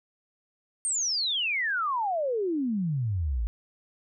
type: exponential sweep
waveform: sine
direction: down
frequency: 8870 to 51.1 Hz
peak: -25 dBFS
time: 0.85-3.47 s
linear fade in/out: 0 ms
effects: none